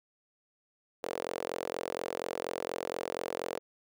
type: tone with high-pass filter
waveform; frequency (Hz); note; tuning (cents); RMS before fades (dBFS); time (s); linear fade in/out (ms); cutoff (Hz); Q
sawtooth; 44.2; F1; +22; -37; 1.03-3.59; 0; 480; 3.3
effects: none